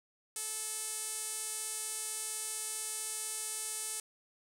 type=tone with band-pass filter; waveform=sawtooth; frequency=435.6 Hz; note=A4; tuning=17 cents flat; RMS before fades=-39 dBFS; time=0.36-4 s; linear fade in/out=2 ms; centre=9000 Hz; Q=3.2; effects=none